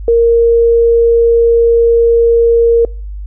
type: tone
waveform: sine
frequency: 465.2 Hz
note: A#4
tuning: 4 cents flat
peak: -5 dBFS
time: 0.08-2.85 s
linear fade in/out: 2 ms
effects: noise-tail reverb RT60 0.4 s tail -25 dB re dry + added 50 Hz sine -21 dBFS peak until 3.26 s